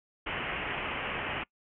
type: low-pass noise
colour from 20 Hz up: white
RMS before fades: -35 dBFS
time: 0.26-1.44 s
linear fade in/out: 10 ms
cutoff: 3000 Hz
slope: 96 dB/octave
effects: noise-tail reverb RT60 0.1 s tail -24 dB re dry